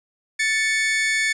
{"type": "tone pair together", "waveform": "40% pulse", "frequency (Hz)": [1760, 2223], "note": ["A6", "C#7"], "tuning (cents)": [0, 4], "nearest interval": "major third", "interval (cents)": 404, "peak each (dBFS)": -21, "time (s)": [0.39, 1.33], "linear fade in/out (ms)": 10, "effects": ["resampled to 22050 Hz", "9-bit"]}